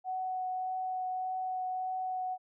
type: tone with vibrato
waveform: sine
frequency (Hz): 744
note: F#5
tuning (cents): +9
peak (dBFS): -32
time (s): 0.04-2.38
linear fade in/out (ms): 50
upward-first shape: triangle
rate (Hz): 1.7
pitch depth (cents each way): 10
effects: none